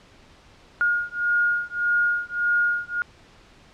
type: beating tone pair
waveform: sine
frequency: 1427 / 1428.7 Hz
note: F6 / F6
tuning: +37 / +39 cents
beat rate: 1.7 Hz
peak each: -23 dBFS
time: 0.81-3.02 s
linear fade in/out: 0 ms
effects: pink hiss -52 dBFS RMS until 3.73 s + low-pass 5000 Hz 12 dB/octave